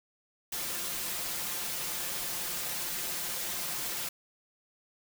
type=noise with comb filter; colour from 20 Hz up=white; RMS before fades=-35 dBFS; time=0.52-4.09 s; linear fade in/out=5 ms; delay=5.7 ms; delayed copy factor=+0.6; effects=none